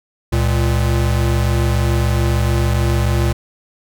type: tone pair together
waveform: square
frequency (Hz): 68.8 / 115.7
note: C#2 / A#2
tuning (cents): -12 / -13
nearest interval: major sixth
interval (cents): 899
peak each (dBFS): -17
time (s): 0.32-3.33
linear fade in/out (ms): 10
effects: none